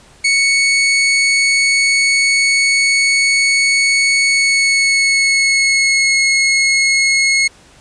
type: tone with pitch glide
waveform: sawtooth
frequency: 2217 to 2173 Hz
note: C#7 to C#7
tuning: 0 to -35 cents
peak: -7 dBFS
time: 0.24-7.48 s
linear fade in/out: 10 ms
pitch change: -35 cents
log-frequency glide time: 4.25-6.19 s
effects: pink hiss -45 dBFS RMS until 7.8 s + resampled to 22050 Hz